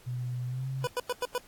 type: tone with pitch glide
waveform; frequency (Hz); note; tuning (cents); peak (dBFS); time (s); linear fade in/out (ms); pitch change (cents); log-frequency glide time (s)
sine; 124 to 132.9; B2 to C3; +7 to +27; -31; 0.06-0.87; 20; +120; 0.46-0.67
type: tone bursts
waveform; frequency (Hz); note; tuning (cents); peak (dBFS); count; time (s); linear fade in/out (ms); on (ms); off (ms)
25% pulse; 493.9; B4; 0; -24; 5; 0.84-1.38; 2; 32; 95
effects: pink hiss -57 dBFS RMS until 1.47 s + AAC 64 kbps